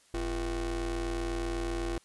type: ring-modulated tone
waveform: 40% pulse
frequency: 148 Hz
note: D3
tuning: 14 cents sharp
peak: -27 dBFS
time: 0.14-1.98 s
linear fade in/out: 2 ms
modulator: 192 Hz
effects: white hiss -63 dBFS RMS until 2.04 s + resampled to 24000 Hz